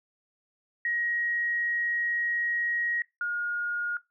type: tone pair in turn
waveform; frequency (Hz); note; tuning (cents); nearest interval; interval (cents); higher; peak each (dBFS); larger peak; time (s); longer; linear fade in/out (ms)
sine; 1892 / 1429.7; A#6 / F6; +25 / +40; perfect fourth; 485; first; -26; neither; 0.85-3.02 / 3.21-3.97; first; 2
effects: noise-tail reverb RT60 0.2 s tail -21 dB re dry